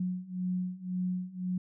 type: beating tone pair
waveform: sine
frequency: 181.2 / 183.1 Hz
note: F#3 / F#3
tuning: -36 / -18 cents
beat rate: 1.9 Hz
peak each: -35 / -33 dBFS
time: 0-1.58 s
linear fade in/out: 5 ms
effects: none